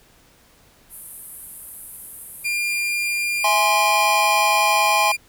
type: band-pass noise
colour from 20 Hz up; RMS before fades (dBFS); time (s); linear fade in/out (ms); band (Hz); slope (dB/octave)
pink; -39; 0.89-3.73; 50; 9500 to 13000; 48
type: tone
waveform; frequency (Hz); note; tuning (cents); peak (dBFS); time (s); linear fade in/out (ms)
40% pulse; 2401; D7; +38; -20; 2.44-5.17; 20
type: chord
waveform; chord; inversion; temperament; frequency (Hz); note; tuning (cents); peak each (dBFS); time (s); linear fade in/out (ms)
square; E augmented; none; equal with one note detuned; 653.6 / 830.6 / 1046.5; E5 / G#5 / B#5; -15 / 0 / 0; -26 / -20 / -21; 3.44-5.12; 5
effects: pink hiss -54 dBFS RMS until 5.28 s